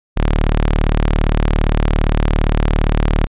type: tone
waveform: sawtooth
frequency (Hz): 37.48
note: D1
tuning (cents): +36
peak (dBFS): -8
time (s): 0.16-3.27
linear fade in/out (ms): 20
effects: resampled to 8000 Hz